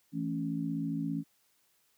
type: chord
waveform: sine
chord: A major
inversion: second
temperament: equal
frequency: 164.81 / 220 / 277.2 Hz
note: E3 / A3 / C#4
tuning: 0 / 0 / 0 cents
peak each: -35 / -38 / -34 dBFS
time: 0.12-1.24 s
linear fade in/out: 50 ms
effects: white hiss -71 dBFS RMS until 1.97 s + high-pass 60 Hz 12 dB/octave